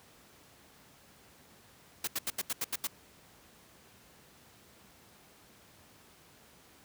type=noise bursts; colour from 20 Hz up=white; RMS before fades=-33 dBFS; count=8; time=2.04-2.872 s; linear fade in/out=5 ms; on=34 ms; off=80 ms; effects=pink hiss -59 dBFS RMS until 6.84 s + high-pass 80 Hz 12 dB/octave